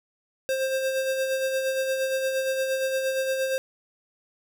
square tone with tremolo, 529 Hz, C5, 19 cents sharp, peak -23 dBFS, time 0.49-3.58 s, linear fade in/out 0 ms, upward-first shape sine, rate 8.6 Hz, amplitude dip 40%, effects none

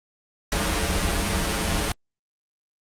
pink noise with comb filter, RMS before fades -23 dBFS, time 0.52-1.92 s, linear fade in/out 2 ms, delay 8 ms, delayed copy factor -0.9, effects low-pass 10000 Hz 12 dB/octave + Opus 48 kbps

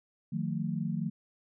sine tone cluster, 155.7 / 179.8 / 222.8 Hz, D#3 / F#3 / A3, +2 / -49 / +22 cents, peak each -34 / -34 / -35 dBFS, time 0.32-1.1 s, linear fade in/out 10 ms, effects none

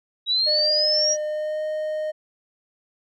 sine linear sweep, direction up, 3830 to 5790 Hz, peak -18 dBFS, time 0.26-1.17 s, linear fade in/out 50 ms
triangle tone with pitch glide, 607 to 616.9 Hz, D#5 to D#5, -43 to -15 cents, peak -22 dBFS, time 0.46-2.12 s, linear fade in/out 20 ms, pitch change +28 cents, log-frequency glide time 1.24-1.63 s
effects none

